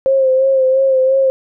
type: tone with vibrato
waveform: sine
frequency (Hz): 529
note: C5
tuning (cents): +19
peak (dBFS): -9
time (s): 0.06-1.3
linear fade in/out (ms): 0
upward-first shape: sine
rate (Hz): 2.9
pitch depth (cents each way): 35
effects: none